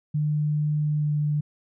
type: tone with pitch glide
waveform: sine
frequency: 150.2 to 148.82 Hz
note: D3 to D3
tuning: +39 to +23 cents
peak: -21 dBFS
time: 0.14-1.41 s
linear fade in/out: 10 ms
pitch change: -16 cents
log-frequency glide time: 0.98-1.08 s
effects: none